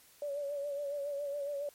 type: tone with vibrato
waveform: sine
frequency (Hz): 571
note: D5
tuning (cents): -49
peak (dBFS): -34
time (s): 0.22-1.69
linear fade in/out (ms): 2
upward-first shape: sine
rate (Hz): 7.2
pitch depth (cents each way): 47
effects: white hiss -61 dBFS RMS until 1.74 s + MP3 64 kbps